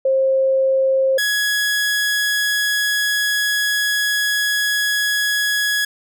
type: tone pair in turn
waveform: sine / sawtooth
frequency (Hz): 532 / 1675.4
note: C5 / G#6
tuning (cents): +29 / +15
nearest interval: octave + minor sixth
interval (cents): 1986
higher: second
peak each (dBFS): -13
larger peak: neither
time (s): 0.05-1.18 / 1.18-5.85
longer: second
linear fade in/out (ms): 5
effects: none